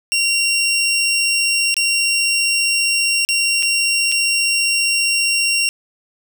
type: tone with dropouts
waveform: 20% pulse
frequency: 2755 Hz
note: F7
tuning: 24 cents flat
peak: -10 dBFS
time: 0.12-5.69 s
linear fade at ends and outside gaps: 0 ms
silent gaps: 1.742-1.767 / 3.25-3.289 / 3.625-3.63 / 4.117-4.122 s
effects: none